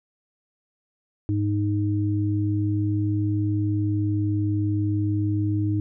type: tone pair together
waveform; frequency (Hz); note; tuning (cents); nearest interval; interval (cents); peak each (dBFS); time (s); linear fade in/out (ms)
sine; 103.45 / 310; G#2 / D#4; -6 / -6; octave + perfect fifth; 1900; -22 / -25; 1.29-5.8; 0
effects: none